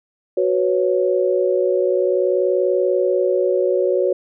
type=chord; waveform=sine; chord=F# suspended fourth; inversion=none; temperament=equal; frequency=370 / 493.9 / 554.4 Hz; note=F#4 / B4 / C#5; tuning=0 / 0 / 0 cents; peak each=-18 / -21 / -19 dBFS; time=0.37-4.13 s; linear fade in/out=5 ms; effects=none